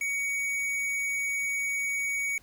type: tone with hard clipping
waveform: triangle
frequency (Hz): 2245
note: C#7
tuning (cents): +21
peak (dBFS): -29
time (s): 0.01-2.38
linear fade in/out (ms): 2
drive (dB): 16
effects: pink hiss -59 dBFS RMS until 2.42 s